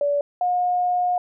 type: tone pair in turn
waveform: sine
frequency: 575 / 718.3 Hz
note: D5 / F5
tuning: -37 / +48 cents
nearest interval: major third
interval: 385 cents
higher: second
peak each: -18 dBFS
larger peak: neither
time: 0.01-0.21 / 0.41-1.18 s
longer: second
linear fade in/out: 2 ms
effects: none